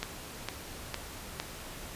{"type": "click train", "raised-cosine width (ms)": 0.2, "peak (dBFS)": -15, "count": 4, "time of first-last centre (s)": [0.03, 1.4], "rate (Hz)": 2.19, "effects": ["pink hiss -44 dBFS RMS until 1.95 s", "resampled to 32000 Hz"]}